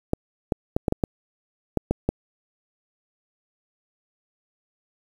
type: clicks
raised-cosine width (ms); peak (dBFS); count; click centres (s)
2; -7; 9; 0.134 / 0.522 / 0.765 / 0.882 / 0.924 / 1.038 / 1.773 / 1.91 / 2.09
effects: 7-bit